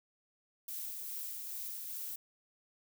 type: noise with tremolo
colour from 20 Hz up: violet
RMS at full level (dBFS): -41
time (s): 0.68-2.16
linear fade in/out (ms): 5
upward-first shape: sine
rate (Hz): 2.4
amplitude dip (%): 25
effects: none